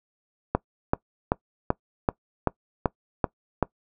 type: click train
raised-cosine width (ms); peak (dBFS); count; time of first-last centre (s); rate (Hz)
1; -6; 9; 0.55-3.627; 2.6
effects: noise-tail reverb RT60 0.1 s tail -22 dB re dry